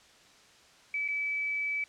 sine tone with dropouts, 2299 Hz, D7, 37 cents flat, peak -29 dBFS, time 0.94-1.84 s, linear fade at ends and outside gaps 2 ms, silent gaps 1.079-1.085 s, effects white hiss -58 dBFS RMS until 1.88 s + low-pass 6000 Hz 12 dB/octave

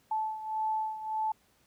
sine beating tone pair, 871 / 872.7 Hz, A5 / A5, -18 / -14 cents, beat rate 1.7 Hz, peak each -31 / -36 dBFS, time 0.11-1.32 s, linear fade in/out 5 ms, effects pink hiss -67 dBFS RMS until 1.66 s + high-pass 60 Hz 12 dB/octave

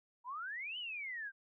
sine exponential two-way sweep, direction up then down, 932.3 to 3055 to 1551 Hz, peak -40 dBFS, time 0.24-1.32 s, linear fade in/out 50 ms, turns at 0.78 s, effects none

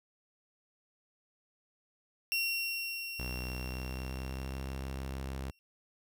30% pulse tone with exponential decay, 2736 Hz, F7, 36 cents flat, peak -26 dBFS, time 2.32-5.59 s, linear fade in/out 0 ms, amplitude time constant 710 ms
sawtooth tone with pitch glide, 62.5 to 66.6 Hz, B1 to C2, +21 to +31 cents, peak -33 dBFS, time 3.19-5.51 s, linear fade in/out 5 ms, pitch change +110 cents, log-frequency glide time 3.34-4.6 s
effects none

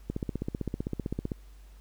click train, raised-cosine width 3 ms, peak -18 dBFS, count 20, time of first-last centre 0.1-1.318 s, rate 15.6 Hz, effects added 49 Hz sine -48 dBFS peak until 1.8 s + pink hiss -63 dBFS RMS until 1.8 s

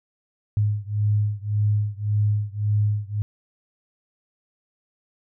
sine beating tone pair, 103.83 / 105.63 Hz, G#2 / G#2, 0 / +30 cents, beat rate 1.8 Hz, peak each -22 / -23 dBFS, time 0.57-3.22 s, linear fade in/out 0 ms, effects none

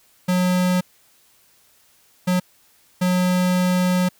square tone bursts at uneven times, 181.5 Hz, F#3, 33 cents flat, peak -17 dBFS, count 3, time 0.28-0.81 / 2.27-2.4 / 3.01-4.09 s, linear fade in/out 10 ms, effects white hiss -57 dBFS RMS until 4.19 s

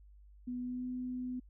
sine tone with pitch glide, 247.4 to 251.3 Hz, B3 to B3, +3 to +30 cents, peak -36 dBFS, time 0.47-1.4 s, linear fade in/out 10 ms, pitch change +27 cents, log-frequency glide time 0.61-0.86 s, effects added 50 Hz sine -55 dBFS peak until 1.49 s

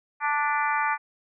harmonic tone with a mistuned harmonic, 293.7 Hz, D4, in tune, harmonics 3 / 4 / 5 / 6 / 7 / 8, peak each -26 / -28 / -30 / -32 / -33 / -34 dBFS, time 0.2-0.98 s, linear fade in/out 50 ms, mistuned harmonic 7, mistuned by -32 cents, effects none

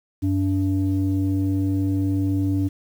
sine tone pair together, 96.14 / 288.1 Hz, G2 / D4, -33 / -33 cents, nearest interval octave + perfect fifth, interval 1900 cents, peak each -20 dBFS, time 0.22-2.69 s, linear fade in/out 20 ms, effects tanh soft clip ceiling -14 dBFS + 8-bit

